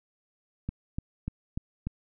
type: click train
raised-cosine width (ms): 5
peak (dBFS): -19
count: 5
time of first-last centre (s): 0.69-1.87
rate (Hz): 3.39
effects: none